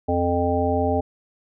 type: harmonic tone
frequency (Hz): 87.31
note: F2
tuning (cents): 0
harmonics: 1 / 3 / 5 / 7 / 9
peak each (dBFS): -25 / -25 / -25 / -25 / -25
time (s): 0.08-1.01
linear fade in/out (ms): 10
effects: none